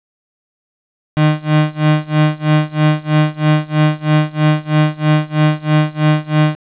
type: tone with tremolo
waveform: 35% pulse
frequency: 153 Hz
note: D#3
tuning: 29 cents flat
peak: -6 dBFS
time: 1.17-6.55 s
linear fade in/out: 0 ms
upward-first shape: sine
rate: 3.1 Hz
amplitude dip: 95%
effects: resampled to 8000 Hz + 8-bit